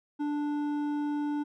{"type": "tone with hard clipping", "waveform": "sine", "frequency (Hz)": 293.7, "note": "D4", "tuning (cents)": 0, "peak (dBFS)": -30, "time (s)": [0.19, 1.44], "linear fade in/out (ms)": 20, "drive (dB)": 8, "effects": []}